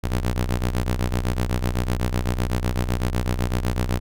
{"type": "ring-modulated tone", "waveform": "sawtooth", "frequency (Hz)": 61.74, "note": "B1", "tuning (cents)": 0, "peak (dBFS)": -14, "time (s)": [0.03, 4], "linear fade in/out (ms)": 20, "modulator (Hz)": 26.9, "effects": []}